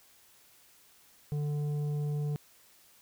triangle tone with tanh clipping, 147.4 Hz, D3, 7 cents sharp, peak -31 dBFS, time 1.32-2.36 s, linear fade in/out 0 ms, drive 12 dB, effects white hiss -61 dBFS RMS until 3.01 s

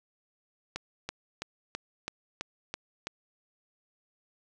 click train, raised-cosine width 0.2 ms, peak -17 dBFS, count 8, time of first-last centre 0.76-3.07 s, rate 3.03 Hz, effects none

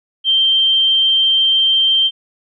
sine tone, 3143 Hz, G7, 4 cents sharp, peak -10 dBFS, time 0.24-2.11 s, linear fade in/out 50 ms, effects none

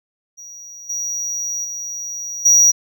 triangle tone with level steps, 5770 Hz, F#8, 44 cents flat, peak -33 / -20 / -24 / -7 dBFS, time 0.37-2.72 s, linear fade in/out 20 ms, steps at 0.89 / 1.64 / 2.45 s, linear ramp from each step 10 ms, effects none

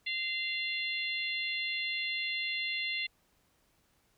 harmonic tone, 692 Hz, F5, 16 cents flat, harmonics 3 / 4 / 5 / 6, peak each -35 / -37 / -39 / -41 dBFS, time 0.06-3.07 s, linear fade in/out 10 ms, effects pink hiss -71 dBFS RMS until 4.17 s

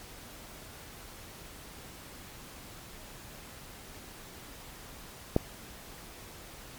click, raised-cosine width 2 ms, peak -9 dBFS, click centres 5.364 s, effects pink hiss -48 dBFS RMS until 6.78 s + MP3 96 kbps

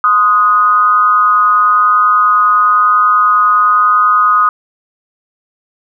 sine tone with amplitude modulation, 1244.5 Hz, D#6, in tune, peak -3 dBFS, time 0.04-4.49 s, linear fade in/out 2 ms, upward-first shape sine, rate 210 Hz, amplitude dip 70%, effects none

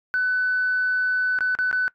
sine tone with dropouts, 1500 Hz, F#6, 23 cents sharp, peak -18 dBFS, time 0.14-1.88 s, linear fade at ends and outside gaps 0 ms, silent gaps 1.388-1.407 / 1.551-1.588 / 1.713-1.728 s, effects noise-tail reverb RT60 0.1 s tail -22 dB re dry + tanh soft clip ceiling -15 dBFS

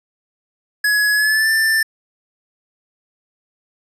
square tone with pitch glide, 1686 to 1776 Hz, G#6 to A6, +26 to +16 cents, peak -14 dBFS, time 0.84-1.83 s, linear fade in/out 5 ms, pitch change +90 cents, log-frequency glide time 1.14-1.5 s, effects resampled to 32000 Hz + 9-bit

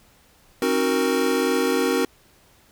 square chord, C half-diminished seventh, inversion none, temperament equal with one note detuned, 267.6 / 311.1 / 370 / 466.2 Hz, C4 / Eb4 / Gb4 / Bb4, +39 / 0 / 0 / 0 cents, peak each -25 / -29 / -25 / -24 dBFS, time 0.62-2.05 s, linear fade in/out 2 ms, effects pink hiss -56 dBFS RMS until 2.71 s

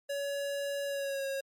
square tone with pitch glide, 564 to 545.4 Hz, C#5 to C#5, +30 to -28 cents, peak -33 dBFS, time 0.09-1.41 s, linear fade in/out 10 ms, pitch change -58 cents, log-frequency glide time 0.85-1.26 s, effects MP3 64 kbps

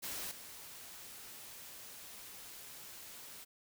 white noise with level steps, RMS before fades -42 / -51 dBFS, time 0.02-3.45 s, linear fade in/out 20 ms, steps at 0.31 s, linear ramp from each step 2 ms, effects none

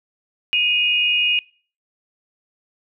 sine tone pair together, 2487 / 2862 Hz, D#7 / F7, -1 / +42 cents, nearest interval major second, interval 243 cents, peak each -18 dBFS, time 0.53-1.39 s, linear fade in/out 0 ms, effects noise-tail reverb RT60 0.4 s tail -22 dB re dry

